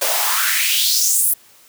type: noise with high-pass filter sweep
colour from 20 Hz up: white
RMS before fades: -17 dBFS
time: 0.01-1.34 s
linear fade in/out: 10 ms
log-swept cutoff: 510 to 12000 Hz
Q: 3.4
effects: white hiss -49 dBFS RMS until 1.68 s + high-pass 80 Hz 12 dB/octave